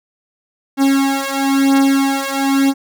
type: beating tone pair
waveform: 45% pulse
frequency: 272.7 / 273.7 Hz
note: C#4 / C#4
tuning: -28 / -22 cents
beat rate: 1 Hz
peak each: -15 dBFS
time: 0.77-2.74 s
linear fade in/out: 50 ms
effects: none